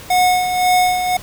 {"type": "tone with tremolo", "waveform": "square", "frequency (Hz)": 729, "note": "F#5", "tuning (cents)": -26, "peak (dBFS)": -11, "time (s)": [0.1, 1.17], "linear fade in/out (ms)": 5, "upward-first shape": "sine", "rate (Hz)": 1.9, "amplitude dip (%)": 55, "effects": ["pink hiss -36 dBFS RMS until 1.22 s"]}